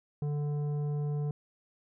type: tone with tanh clipping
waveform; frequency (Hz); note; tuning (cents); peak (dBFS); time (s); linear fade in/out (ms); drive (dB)
sine; 146.83; D3; 0; -31; 0.22-1.31; 2; 10
effects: none